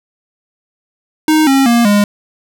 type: tone with pitch steps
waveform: square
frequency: 311.1 / 270.8 / 235.8 / 205.2 Hz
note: D#4 / C#4 / A#3 / G#3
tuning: 0 / -40 / +20 / -21 cents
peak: -8 dBFS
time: 1.28-2.04 s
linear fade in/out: 2 ms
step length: 190 ms
effects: none